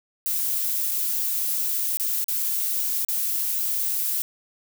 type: noise with dropouts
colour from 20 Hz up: violet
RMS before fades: -25 dBFS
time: 0.26-4.22 s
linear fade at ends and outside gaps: 0 ms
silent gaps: 0.912-0.915 / 1.971-1.998 / 2.242-2.283 / 3.048-3.085 s
effects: none